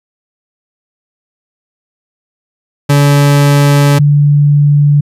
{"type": "tone pair in turn", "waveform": ["40% pulse", "sine"], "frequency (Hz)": [143.3, 145.47], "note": ["D3", "D3"], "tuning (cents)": [-42, -16], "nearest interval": "unison", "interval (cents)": 26, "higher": "second", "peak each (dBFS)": -4, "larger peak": "neither", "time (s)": [[2.89, 3.99], [3.99, 5.01]], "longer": "first", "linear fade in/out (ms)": 10, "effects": ["resampled to 32000 Hz"]}